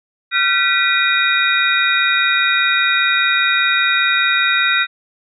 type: tone cluster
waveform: sine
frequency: 1381 / 1526 / 1956 / 2443 / 3760 Hz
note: F6 / G6 / B6 / D#7 / A#7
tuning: -20 / -47 / -17 / -32 / +14 cents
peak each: -19 dBFS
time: 0.31-4.87 s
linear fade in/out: 50 ms
effects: none